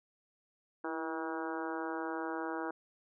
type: harmonic tone with a mistuned harmonic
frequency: 160.3 Hz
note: E3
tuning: 48 cents flat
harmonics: 2 / 3 / 4 / 5 / 6 / 7 / 8 / 9 / 10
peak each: -39 / -43 / -46 / -44 / -44 / -48 / -48 / -45 / -50 dBFS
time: 0.84-2.71 s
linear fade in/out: 5 ms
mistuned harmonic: 2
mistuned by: +45 cents
effects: none